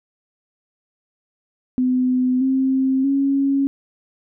sine tone with pitch steps, 253.6 / 264.4 / 275.6 Hz, B3 / C4 / C#4, +46 / +18 / -10 cents, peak -15 dBFS, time 1.78-3.67 s, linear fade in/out 0 ms, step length 630 ms, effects none

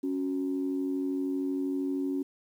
sine tone pair together, 277.2 / 370 Hz, C#4 / F#4, 0 / 0 cents, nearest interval perfect fourth, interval 500 cents, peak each -28 / -34 dBFS, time 0.03-2.23 s, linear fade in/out 10 ms, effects tanh soft clip ceiling -21 dBFS + 10-bit

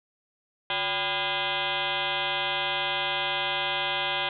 sine tone with frequency modulation, 2055 Hz, C7, 32 cents flat, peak -25 dBFS, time 0.7-4.29 s, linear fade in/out 2 ms, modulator 212 Hz, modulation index 7.1, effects none

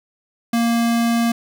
square tone, 233 Hz, A#3, 1 cent flat, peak -16 dBFS, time 0.53-1.32 s, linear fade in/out 5 ms, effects none

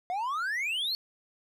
triangle exponential sweep, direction up, 698.5 to 4464 Hz, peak -27 dBFS, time 0.1-0.95 s, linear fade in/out 0 ms, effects none

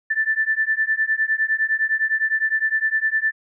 sine beating tone pair, 1760 / 1769.8 Hz, A6 / A6, 0 / +10 cents, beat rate 9.8 Hz, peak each -21 dBFS, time 0.1-3.32 s, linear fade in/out 10 ms, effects none

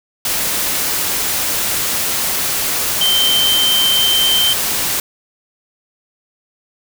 sine tone in noise, 3116 Hz, G7, 11 cents flat, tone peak -12 dBFS, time 3.01-4.53 s, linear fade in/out 2 ms, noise white, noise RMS -18 dBFS, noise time 0.25-5 s, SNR +3 dB, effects none

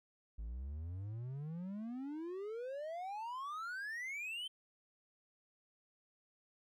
triangle exponential sweep, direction up, 51.91 to 3136 Hz, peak -39 dBFS, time 0.38-4.48 s, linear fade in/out 10 ms, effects none

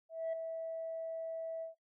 sine tone with ADSR envelope, 653 Hz, E5, 17 cents flat, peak -30 dBFS, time 0.09-1.75 s, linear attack 240 ms, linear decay 7 ms, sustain -7 dB, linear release 130 ms, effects noise-tail reverb RT60 0.1 s tail -21 dB re dry + tanh soft clip ceiling -32 dBFS

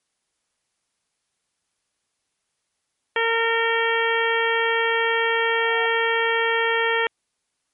harmonic tone, 457.8 Hz, A#4, 31 cents flat, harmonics 1 / 2 / 3 / 4 / 5 / 6 / 7, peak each -23 / -26 / -28 / -23 / -28 / -32 / -30 dBFS, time 3.16-7.07 s, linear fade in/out 2 ms
sine tone with exponential growth, 732 Hz, F#5, 19 cents flat, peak -30 dBFS, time 5.12-5.86 s, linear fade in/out 1 ms, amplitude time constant 160 ms
effects white hiss -75 dBFS RMS until 7.73 s + MP3 48 kbps

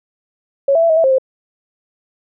sine tone with pitch steps, 553 / 660 / 668 / 636 / 657 / 531 / 525 Hz, C#5 / E5 / E5 / D#5 / E5 / C5 / C5, -4 / +2 / +23 / +38 / -6 / +25 / +6 cents, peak -9 dBFS, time 0.68-1.184 s, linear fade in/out 5 ms, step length 72 ms, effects none

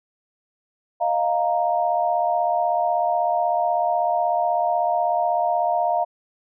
sine chord, Eb suspended second, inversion none, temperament equal, 622.3 / 698.5 / 932.3 Hz, Eb5 / F5 / Bb5, 0 / 0 / 0 cents, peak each -25 / -20 / -25 dBFS, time 1-6.05 s, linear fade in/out 20 ms, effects none

